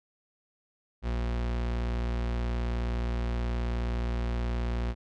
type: tone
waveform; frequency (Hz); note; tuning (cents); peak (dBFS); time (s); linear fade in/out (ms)
40% pulse; 59; A#1; +22; -27; 1.02-4.95; 50
effects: low-pass 4000 Hz 12 dB/octave